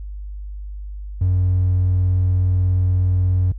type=tone; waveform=triangle; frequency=91.7 Hz; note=F#2; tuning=15 cents flat; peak=-11 dBFS; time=1.21-3.52 s; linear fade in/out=5 ms; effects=tanh soft clip ceiling -10 dBFS + added 50 Hz sine -28 dBFS peak until 3.58 s